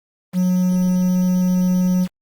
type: tone with quantisation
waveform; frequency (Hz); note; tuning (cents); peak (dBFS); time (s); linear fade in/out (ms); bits
triangle; 182.2; F#3; -26; -12; 0.33-2.08; 50; 6
effects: Opus 24 kbps